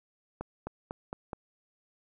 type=accelerating click train; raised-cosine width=1 ms; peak=-22 dBFS; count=5; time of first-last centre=0.41-1.332 s; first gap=260 ms; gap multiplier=0.92; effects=none